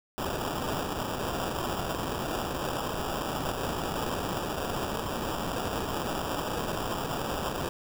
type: noise with sample-and-hold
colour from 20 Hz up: white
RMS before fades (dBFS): -32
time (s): 0.18-7.69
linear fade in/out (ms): 0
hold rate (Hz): 2100
effects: none